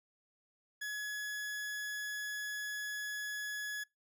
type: tone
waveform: 40% pulse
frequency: 1690 Hz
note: G#6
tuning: 30 cents sharp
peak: -37 dBFS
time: 0.81-3.84 s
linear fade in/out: 10 ms
effects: noise-tail reverb RT60 0.2 s tail -26 dB re dry